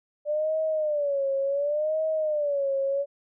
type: tone with vibrato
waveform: sine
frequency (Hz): 587.3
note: D5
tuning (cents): 0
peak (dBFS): -23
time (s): 0.25-3.06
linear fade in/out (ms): 50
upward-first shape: sine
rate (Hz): 0.69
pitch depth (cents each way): 130
effects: none